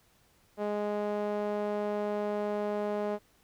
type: tone with band-pass filter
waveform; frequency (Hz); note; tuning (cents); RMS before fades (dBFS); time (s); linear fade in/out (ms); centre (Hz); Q
sawtooth; 207.7; G#3; 0; -32; 0.57-3.19; 50; 570; 1.7
effects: pink hiss -66 dBFS RMS until 3.43 s